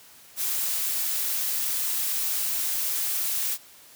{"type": "noise", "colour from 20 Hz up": "blue", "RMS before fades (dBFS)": -27, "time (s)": [0.36, 3.58], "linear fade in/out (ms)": 50, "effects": ["white hiss -51 dBFS RMS until 3.95 s", "high-pass 60 Hz 12 dB/octave"]}